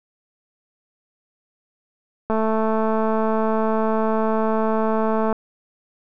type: click train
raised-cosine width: 1 ms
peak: -9 dBFS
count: 667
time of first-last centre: 2.3-5.327 s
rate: 220 Hz
effects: none